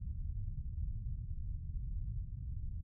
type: low-pass noise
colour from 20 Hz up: pink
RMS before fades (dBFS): -40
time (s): 0-2.83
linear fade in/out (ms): 20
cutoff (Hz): 120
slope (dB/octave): 24
effects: none